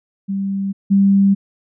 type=tone pair in turn; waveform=sine; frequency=196 / 197.14 Hz; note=G3 / G3; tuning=0 / +10 cents; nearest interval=unison; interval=10 cents; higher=second; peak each=-18 / -9 dBFS; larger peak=second; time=0.28-0.73 / 0.9-1.35 s; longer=neither; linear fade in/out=20 ms; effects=none